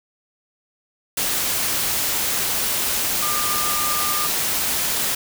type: tone in noise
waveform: sine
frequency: 1204 Hz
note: D6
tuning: 43 cents sharp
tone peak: -25 dBFS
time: 3.22-4.27 s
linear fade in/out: 5 ms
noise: white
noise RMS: -22 dBFS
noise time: 1.17-5.15 s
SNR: -6 dB
effects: none